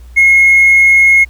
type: tone with hard clipping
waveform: sine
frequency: 2161 Hz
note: C#7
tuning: 45 cents flat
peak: -4 dBFS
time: 0.16-1.25 s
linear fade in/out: 20 ms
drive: 1 dB
effects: added 60 Hz sine -31 dBFS peak until 1.29 s + pink hiss -49 dBFS RMS until 1.29 s